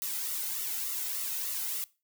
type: noise with flanger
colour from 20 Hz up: blue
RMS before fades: -34 dBFS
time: 0.02-1.84 s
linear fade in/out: 0 ms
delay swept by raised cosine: 1.2 to 1.79 ms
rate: 3.4 Hz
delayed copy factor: -0.6
effects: noise-tail reverb RT60 0.3 s tail -21 dB re dry